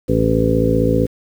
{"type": "harmonic tone with a mistuned harmonic", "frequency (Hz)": 55.4, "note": "A1", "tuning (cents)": 13, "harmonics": [1, 2, 3, 4, 5, 7, 8, 9], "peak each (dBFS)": [-23, -20, -21, -23, -19, -22, -23, -19], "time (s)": [0.08, 1.07], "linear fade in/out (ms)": 20, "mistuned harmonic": 1, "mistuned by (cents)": 24, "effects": ["7-bit"]}